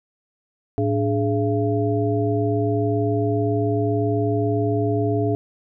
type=tone cluster; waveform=sine; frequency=109.9 / 291.8 / 419.2 / 681 Hz; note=A2 / D4 / G#4 / F5; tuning=-2 / -11 / +16 / -44 cents; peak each=-22 / -24 / -23 / -27 dBFS; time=0.78-5.35 s; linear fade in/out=0 ms; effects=none